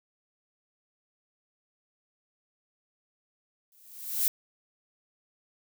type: noise with exponential growth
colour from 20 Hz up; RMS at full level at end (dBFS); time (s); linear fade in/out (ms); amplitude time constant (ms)
violet; -23; 3.72-4.28; 1; 120
effects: none